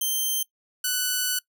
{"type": "tone pair in turn", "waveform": "5% pulse", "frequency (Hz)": [3136, 1488.1], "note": ["G7", "F#6"], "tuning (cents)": [0, 9], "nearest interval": "octave + minor second", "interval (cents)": 1291, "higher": "first", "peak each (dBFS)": [-15, -12], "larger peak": "second", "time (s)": [[0.01, 0.43], [0.84, 1.39]], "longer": "second", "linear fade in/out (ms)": 5, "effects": ["noise-tail reverb RT60 0.1 s tail -21 dB re dry"]}